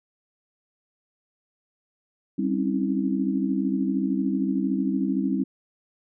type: tone cluster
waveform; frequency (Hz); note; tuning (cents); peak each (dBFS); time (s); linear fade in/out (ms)
sine; 196.1 / 264.6 / 277.8 / 321.9; G3 / C4 / C#4 / E4; +1 / +20 / +4 / -41; -26 / -26 / -30 / -29; 2.38-5.44; 10
effects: none

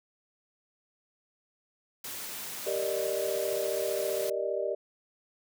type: high-pass noise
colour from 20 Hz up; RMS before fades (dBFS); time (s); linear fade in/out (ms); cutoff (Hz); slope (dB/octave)
white; -39; 2.04-4.3; 5; 110; 12
type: chord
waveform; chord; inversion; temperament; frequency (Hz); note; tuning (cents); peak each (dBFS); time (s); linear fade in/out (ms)
sine; Eb major seventh; first; equal with one note detuned; 392 / 470.2 / 587.3 / 622.3; G4 / Bb4 / D5 / Eb5; 0 / +15 / 0 / 0; -34 / -35 / -33 / -34; 2.66-4.75; 10
effects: none

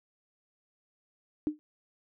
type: tone with exponential decay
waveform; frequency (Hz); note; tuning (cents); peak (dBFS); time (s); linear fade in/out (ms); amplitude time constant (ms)
sine; 302.7; D#4; -48; -22; 1.47-1.59; 0; 24
effects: none

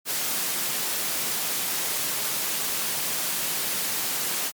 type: high-pass noise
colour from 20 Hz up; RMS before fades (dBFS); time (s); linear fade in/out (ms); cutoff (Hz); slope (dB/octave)
white; -27; 0.05-4.52; 50; 120; 96
effects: MP3 96 kbps

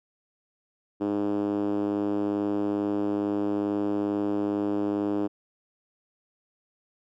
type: tone with band-pass filter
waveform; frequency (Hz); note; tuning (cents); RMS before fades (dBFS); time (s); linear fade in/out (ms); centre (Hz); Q
5% pulse; 102.3; G#2; -26; -27; 1-5.28; 20; 310; 3
effects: none

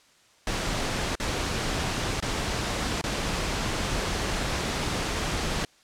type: noise with dropouts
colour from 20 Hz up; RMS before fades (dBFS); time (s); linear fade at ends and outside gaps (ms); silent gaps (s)
pink; -28; 0.47-5.65; 2; 1.154-1.199 / 2.203-2.224 / 3.014-3.039
effects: white hiss -59 dBFS RMS until 5.83 s + low-pass 7000 Hz 12 dB/octave

